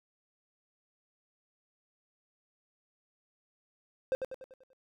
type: tone with echo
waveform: triangle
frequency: 522 Hz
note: C5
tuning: 4 cents flat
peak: -24 dBFS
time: 4.12-4.15 s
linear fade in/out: 0 ms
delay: 97 ms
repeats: 6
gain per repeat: -6 dB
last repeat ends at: 4.732 s
effects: none